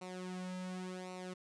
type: tone with flanger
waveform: sawtooth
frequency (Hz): 183.5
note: F#3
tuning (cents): -14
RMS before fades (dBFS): -44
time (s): 0.01-1.34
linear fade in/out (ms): 10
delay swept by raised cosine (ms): 0.6 to 2.7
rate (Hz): 0.9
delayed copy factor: -0.75
effects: resampled to 22050 Hz